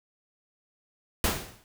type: noise with exponential decay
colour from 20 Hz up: pink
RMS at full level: -22 dBFS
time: 1.24-1.64 s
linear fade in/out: 1 ms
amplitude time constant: 85 ms
effects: none